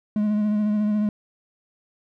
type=tone with vibrato; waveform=triangle; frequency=210.4 Hz; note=G#3; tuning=23 cents sharp; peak=-17 dBFS; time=0.16-1.09 s; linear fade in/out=2 ms; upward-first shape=sine; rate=14 Hz; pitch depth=25 cents each way; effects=none